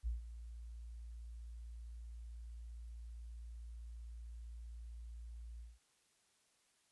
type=tone with ADSR envelope; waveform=sine; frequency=57.7 Hz; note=A#1; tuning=17 cents flat; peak=-34 dBFS; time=0.03-5.79 s; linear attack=39 ms; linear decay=140 ms; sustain=-13 dB; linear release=190 ms; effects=white hiss -75 dBFS RMS until 6.91 s + resampled to 24000 Hz